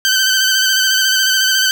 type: tone with vibrato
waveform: 15% pulse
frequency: 1539 Hz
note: G6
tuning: 32 cents flat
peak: -5 dBFS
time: 0.05-1.71 s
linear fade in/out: 0 ms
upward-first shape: square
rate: 14 Hz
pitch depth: 26 cents each way
effects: none